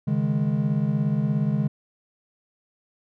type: chord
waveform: triangle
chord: C# suspended second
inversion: none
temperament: equal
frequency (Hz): 138.59 / 155.56 / 207.7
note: C#3 / D#3 / G#3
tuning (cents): 0 / 0 / 0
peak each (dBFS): -23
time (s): 0.07-1.68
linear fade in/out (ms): 10
effects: none